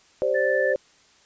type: chord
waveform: sine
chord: G suspended fourth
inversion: none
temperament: equal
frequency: 392 / 523.3 / 587.3 Hz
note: G4 / C5 / D5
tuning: 0 / 0 / 0 cents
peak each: -28 / -22 / -25 dBFS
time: 0.22-0.76 s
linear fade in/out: 0 ms
type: tone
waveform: sine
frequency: 1758 Hz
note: A6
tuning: 2 cents flat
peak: -25 dBFS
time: 0.34-0.74 s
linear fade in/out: 20 ms
effects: white hiss -57 dBFS RMS until 1.25 s + resampled to 16000 Hz